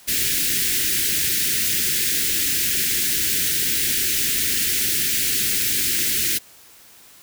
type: band-stop noise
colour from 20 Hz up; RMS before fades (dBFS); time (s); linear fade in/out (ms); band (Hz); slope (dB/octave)
white; -21; 0.07-6.39; 20; 420 to 1600; 48
effects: white hiss -48 dBFS RMS until 7.22 s